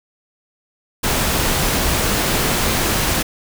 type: noise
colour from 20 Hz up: pink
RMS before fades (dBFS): -18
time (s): 1.03-3.23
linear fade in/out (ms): 10
effects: none